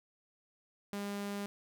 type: tone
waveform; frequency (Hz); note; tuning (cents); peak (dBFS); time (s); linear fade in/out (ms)
sawtooth; 202.1; G#3; -47; -33; 0.93-1.46; 0
effects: none